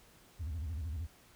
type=tone with vibrato; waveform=sine; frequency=79 Hz; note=D#2; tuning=27 cents sharp; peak=-33 dBFS; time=0.39-1.07 s; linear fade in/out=20 ms; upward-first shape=square; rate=13 Hz; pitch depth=170 cents each way; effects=tanh soft clip ceiling -35 dBFS + pink hiss -62 dBFS RMS until 1.35 s